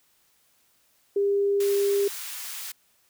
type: tone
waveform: sine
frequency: 401.1 Hz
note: G4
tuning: 40 cents sharp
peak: -20 dBFS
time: 1.16-2.08 s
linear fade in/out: 5 ms
type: high-pass noise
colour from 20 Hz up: white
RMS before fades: -36 dBFS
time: 1.6-2.72 s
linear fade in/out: 5 ms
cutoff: 1200 Hz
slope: 12 dB/octave
effects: white hiss -65 dBFS RMS until 3.09 s